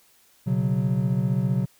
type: chord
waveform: triangle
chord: B suspended second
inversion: none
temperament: equal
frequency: 123.47 / 138.59 / 185 Hz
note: B2 / C#3 / F#3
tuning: 0 / 0 / 0 cents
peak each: -23 dBFS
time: 0.46-1.66 s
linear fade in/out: 20 ms
effects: white hiss -59 dBFS RMS until 1.79 s